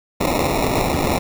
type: noise with sample-and-hold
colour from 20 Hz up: blue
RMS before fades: -19 dBFS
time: 0.2-1.19 s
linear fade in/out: 10 ms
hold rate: 1575 Hz
effects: none